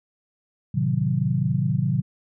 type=chord; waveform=sine; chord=A diminished seventh; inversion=none; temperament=equal; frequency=110 / 130.81 / 155.56 / 185 Hz; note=A2 / C3 / Eb3 / Gb3; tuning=0 / 0 / 0 / 0 cents; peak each=-28 / -23 / -25 / -26 dBFS; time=0.74-2.02 s; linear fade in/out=10 ms; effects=none